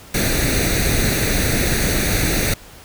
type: noise with comb filter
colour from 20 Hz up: pink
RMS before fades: -18 dBFS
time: 0.14-2.54 s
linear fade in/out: 5 ms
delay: 0.48 ms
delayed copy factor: +0.7
effects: pink hiss -42 dBFS RMS until 2.84 s